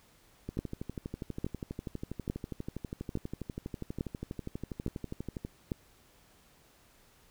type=two click trains; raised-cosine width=3 ms; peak=-19 / -24 dBFS; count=7 / 62; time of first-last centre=0.59-5.718 / 0.49-5.449 s; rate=1.17 / 12.3 Hz; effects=pink hiss -63 dBFS RMS until 7.3 s

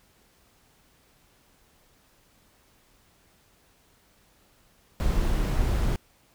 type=noise; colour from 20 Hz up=brown; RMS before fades=-24 dBFS; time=5-5.96 s; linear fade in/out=0 ms; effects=pink hiss -62 dBFS RMS until 6.34 s

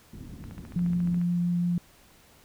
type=low-pass noise; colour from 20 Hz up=white; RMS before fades=-42 dBFS; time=0.13-1.2 s; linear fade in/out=5 ms; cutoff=250 Hz; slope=24 dB/octave
type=click train; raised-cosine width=0.5 ms; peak=-33 dBFS; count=12; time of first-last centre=0.44-1.215 s; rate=14.2 Hz
type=tone with vibrato; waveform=sine; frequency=174.61 Hz; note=F3; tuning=in tune; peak=-23 dBFS; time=0.76-1.78 s; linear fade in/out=2 ms; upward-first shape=triangle; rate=5.8 Hz; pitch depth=8 cents each way
effects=pink hiss -57 dBFS RMS until 2.44 s

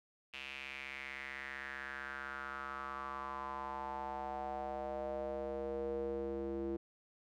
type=tone with band-pass filter sweep; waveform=square; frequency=67.8 Hz; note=C#2; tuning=38 cents flat; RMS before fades=-42 dBFS; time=0.33-6.77 s; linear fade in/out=10 ms; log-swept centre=2700 to 370 Hz; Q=4.9; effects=none

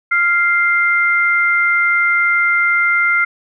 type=tone pair together; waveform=sine; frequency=1395.9 / 2093 Hz; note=F6 / C7; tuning=-1 / 0 cents; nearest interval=perfect fifth; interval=701 cents; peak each=-14 dBFS; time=0.11-3.25 s; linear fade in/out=10 ms; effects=none

